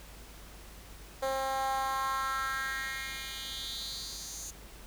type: tone with high-pass filter sweep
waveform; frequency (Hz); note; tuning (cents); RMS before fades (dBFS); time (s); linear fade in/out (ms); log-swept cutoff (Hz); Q
10% pulse; 267.2; C4; +36; -35; 1.22-4.51; 10; 550 to 6600; 3.6
effects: added 50 Hz sine -50 dBFS peak until 4.86 s + pink hiss -52 dBFS RMS until 4.86 s